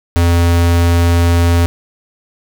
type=tone; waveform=square; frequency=85.6 Hz; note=F2; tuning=34 cents flat; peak=-9 dBFS; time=0.16-1.66 s; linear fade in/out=0 ms; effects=none